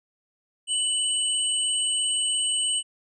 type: tone pair together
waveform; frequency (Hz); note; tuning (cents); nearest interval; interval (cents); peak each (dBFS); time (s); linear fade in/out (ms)
sine; 2975 / 8421; F#7 / C9; +9 / +10; octave + tritone; 1801; -25; 0.67-2.83; 50
effects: none